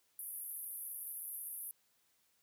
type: band-pass noise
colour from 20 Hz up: pink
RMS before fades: -45 dBFS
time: 0.19-1.71 s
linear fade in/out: 0 ms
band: 10000 to 14000 Hz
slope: 96 dB/octave
effects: white hiss -75 dBFS RMS until 2.42 s + high-pass 60 Hz 12 dB/octave